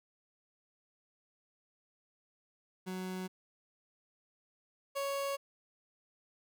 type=tone pair in turn; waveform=30% pulse; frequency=185.4 / 555.6 Hz; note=F#3 / C#5; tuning=+4 / +4 cents; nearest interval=octave + perfect fifth; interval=1900 cents; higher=second; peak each=-35 / -31 dBFS; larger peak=second; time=2.86-3.28 / 4.95-5.37 s; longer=neither; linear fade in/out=20 ms; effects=none